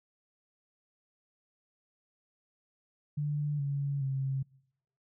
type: tone with pitch steps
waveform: sine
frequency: 147.3 / 140.89 / 134.76 Hz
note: D3 / C#3 / C#3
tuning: +6 / +28 / -49 cents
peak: -29 dBFS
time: 3.17-4.43 s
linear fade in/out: 10 ms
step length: 420 ms
effects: noise-tail reverb RT60 0.8 s tail -25 dB re dry